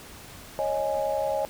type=chord; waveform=sine; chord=C# suspended second; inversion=none; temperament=equal with one note detuned; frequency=551.2 / 622.3 / 830.6 Hz; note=C#5 / D#5 / G#5; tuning=-10 / 0 / 0 cents; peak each=-28 / -28 / -30 dBFS; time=0.59-1.45 s; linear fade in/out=0 ms; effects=pink hiss -45 dBFS RMS until 1.49 s